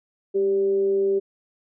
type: tone with frequency modulation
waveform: sine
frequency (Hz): 392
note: G4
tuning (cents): 0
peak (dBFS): -18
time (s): 0.34-1.2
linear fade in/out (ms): 20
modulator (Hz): 190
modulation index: 0.22
effects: none